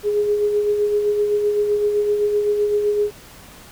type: tone with tremolo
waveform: sine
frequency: 415.3 Hz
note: G#4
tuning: in tune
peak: -14 dBFS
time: 0.03-3.11 s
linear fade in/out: 50 ms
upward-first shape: sine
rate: 7.8 Hz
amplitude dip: 40%
effects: pink hiss -43 dBFS RMS until 3.71 s